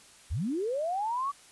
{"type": "linear sweep", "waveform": "sine", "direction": "up", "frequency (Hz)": [51.3, 1155], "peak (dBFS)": -28, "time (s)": [0.3, 1.32], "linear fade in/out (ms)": 20, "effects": ["white hiss -55 dBFS RMS until 1.51 s", "resampled to 24000 Hz"]}